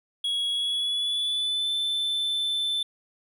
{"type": "tone with pitch glide", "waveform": "triangle", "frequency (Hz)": [3332, 3530], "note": ["G#7", "A7"], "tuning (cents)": [5, 5], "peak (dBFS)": -23, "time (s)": [0.24, 2.83], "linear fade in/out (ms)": 5, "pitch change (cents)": 100, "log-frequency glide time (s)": [0.5, 1.71], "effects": []}